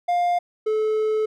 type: tone pair in turn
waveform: triangle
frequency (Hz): 704 / 432.9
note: F5 / A4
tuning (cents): +14 / -28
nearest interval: minor sixth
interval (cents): 842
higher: first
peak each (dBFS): -16 / -17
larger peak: first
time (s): 0.08-0.39 / 0.66-1.26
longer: second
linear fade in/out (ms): 10
effects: none